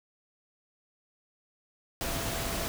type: tone in noise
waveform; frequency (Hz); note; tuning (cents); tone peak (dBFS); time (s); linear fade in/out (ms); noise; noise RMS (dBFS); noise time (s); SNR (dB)
sine; 672; E5; +33; -41; 2.01-2.68; 0; pink; -33; 2.01-2.68; -11
effects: none